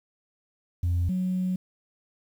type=tone pair in turn; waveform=sine; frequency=87.31 / 184.15 Hz; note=F2 / F#3; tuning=0 / -8 cents; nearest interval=octave + minor second; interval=1292 cents; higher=second; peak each=-20 / -23 dBFS; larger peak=first; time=0.83-1.09 / 1.09-1.56 s; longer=second; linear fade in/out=5 ms; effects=tanh soft clip ceiling -20 dBFS + 9-bit